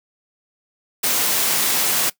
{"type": "noise", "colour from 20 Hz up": "white", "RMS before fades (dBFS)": -19, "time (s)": [1.03, 2.1], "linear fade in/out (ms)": 10, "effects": ["noise-tail reverb RT60 0.1 s tail -19 dB re dry", "high-pass 150 Hz 12 dB/octave"]}